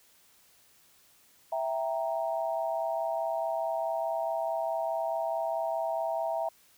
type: chord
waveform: sine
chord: E diminished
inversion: none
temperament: equal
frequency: 659.3 / 784 / 932.3 Hz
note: E5 / G5 / Bb5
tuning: 0 / 0 / 0 cents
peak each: -30 / -35 / -36 dBFS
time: 1.52-6.49 s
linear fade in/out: 5 ms
effects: white hiss -62 dBFS RMS until 6.77 s